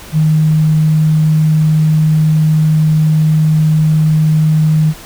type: tone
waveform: sine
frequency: 155.6 Hz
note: D#3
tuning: in tune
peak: -7 dBFS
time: 0.12-4.94 s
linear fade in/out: 50 ms
effects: pink hiss -33 dBFS RMS until 5.05 s